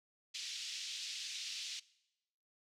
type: band-pass noise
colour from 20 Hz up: pink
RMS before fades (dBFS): -44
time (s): 0.34-1.8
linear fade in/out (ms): 10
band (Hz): 2900 to 6200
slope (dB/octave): 24
effects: noise-tail reverb RT60 0.9 s tail -21 dB re dry